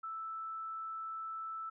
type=tone; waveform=sine; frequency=1318.5 Hz; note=E6; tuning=in tune; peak=-39 dBFS; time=0.03-1.7 s; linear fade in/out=10 ms; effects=none